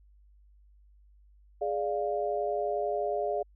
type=chord; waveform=sine; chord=D diminished; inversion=second; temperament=equal; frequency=415.3 / 587.3 / 698.5 Hz; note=Ab4 / D5 / F5; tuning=0 / 0 / 0 cents; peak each=-32 dBFS; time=1.61-3.43 s; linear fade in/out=10 ms; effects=added 50 Hz sine -56 dBFS peak until 3.55 s